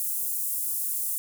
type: high-pass noise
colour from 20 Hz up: pink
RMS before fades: -29 dBFS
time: 0-1.18 s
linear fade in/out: 0 ms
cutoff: 9500 Hz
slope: 24 dB/octave
effects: none